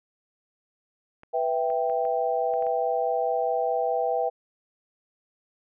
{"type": "clicks", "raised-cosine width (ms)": 0.5, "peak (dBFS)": -32, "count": 7, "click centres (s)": [1.234, 1.702, 1.898, 2.052, 2.538, 2.624, 2.667]}
{"type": "chord", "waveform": "sine", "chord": "E minor", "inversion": "second", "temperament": "equal", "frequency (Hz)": [493.9, 659.3, 784], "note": ["B4", "E5", "G5"], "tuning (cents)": [0, 0, 0], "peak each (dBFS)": -27, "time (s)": [1.33, 4.3], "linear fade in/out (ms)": 20}
{"effects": []}